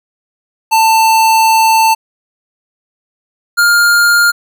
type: tone pair in turn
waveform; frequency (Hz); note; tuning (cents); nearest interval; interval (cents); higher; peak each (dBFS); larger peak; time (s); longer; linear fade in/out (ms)
square; 890 / 1408.3; A5 / F6; +20 / +14; minor sixth; 794; second; -7; neither; 0.71-1.95 / 3.57-4.32; first; 20
effects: none